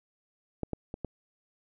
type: clicks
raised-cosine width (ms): 2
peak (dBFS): -18 / -19 / -23 / -20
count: 4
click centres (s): 0.633 / 0.733 / 0.941 / 1.047
effects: none